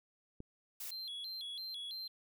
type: click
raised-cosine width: 3 ms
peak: -33 dBFS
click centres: 0.404 s
type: noise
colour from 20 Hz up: blue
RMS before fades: -44 dBFS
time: 0.8-0.91 s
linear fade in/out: 5 ms
type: tone with vibrato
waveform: triangle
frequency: 3729 Hz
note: A#7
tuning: in tune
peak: -40 dBFS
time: 0.91-2.08 s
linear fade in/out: 10 ms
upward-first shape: square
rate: 3 Hz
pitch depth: 180 cents each way
effects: none